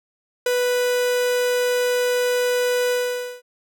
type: tone with ADSR envelope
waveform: 45% pulse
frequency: 493.9 Hz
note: B4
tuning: in tune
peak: -16 dBFS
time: 0.46-3.42 s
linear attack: 4 ms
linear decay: 13 ms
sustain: -2 dB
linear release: 510 ms
effects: none